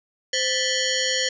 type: ring-modulated tone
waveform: 10% pulse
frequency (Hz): 1244.5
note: D#6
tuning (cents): 0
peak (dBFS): -9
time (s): 0.33-1.29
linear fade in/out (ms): 5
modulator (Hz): 727
effects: resampled to 16000 Hz + 8-bit